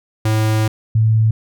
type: tone pair in turn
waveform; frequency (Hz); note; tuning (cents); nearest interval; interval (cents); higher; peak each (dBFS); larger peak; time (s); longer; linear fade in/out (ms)
square / sine; 109.1 / 110.5; A2 / A2; -14 / +8; unison; 22; second; -14 / -10; second; 0.25-0.68 / 0.95-1.31; first; 5
effects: none